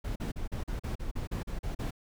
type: noise bursts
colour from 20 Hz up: brown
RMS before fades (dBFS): -34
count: 12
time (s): 0.04-1.909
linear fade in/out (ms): 10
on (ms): 120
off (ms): 39
effects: none